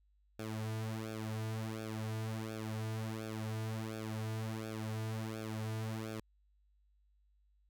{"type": "tone with flanger", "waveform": "sawtooth", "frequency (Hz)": 110, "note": "A2", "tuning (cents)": 0, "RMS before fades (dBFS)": -40, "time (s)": [0.39, 6.2], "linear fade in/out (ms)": 5, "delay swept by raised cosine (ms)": [0.99, 3.79], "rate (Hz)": 1.4, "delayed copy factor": -0.95, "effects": ["added 50 Hz sine -68 dBFS peak until 7.69 s"]}